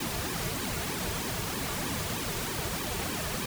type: noise with flanger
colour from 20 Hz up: pink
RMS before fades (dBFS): -33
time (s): 0-3.46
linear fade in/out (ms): 5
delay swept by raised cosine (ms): 1.4 to 3.9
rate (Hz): 3.2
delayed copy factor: -0.95
effects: none